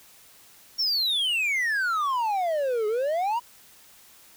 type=exponential two-way sweep; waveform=triangle; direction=down then up; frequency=5588 to 415.3 to 987 Hz; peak=-21 dBFS; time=0.78-3.4 s; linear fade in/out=20 ms; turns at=2.87 s; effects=white hiss -53 dBFS RMS until 4.36 s